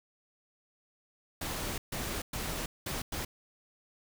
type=noise bursts at uneven times; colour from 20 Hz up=pink; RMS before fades=-36 dBFS; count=5; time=1.41-1.78 / 1.92-2.22 / 2.33-2.66 / 2.86-3.02 / 3.12-3.25 s; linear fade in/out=5 ms; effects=none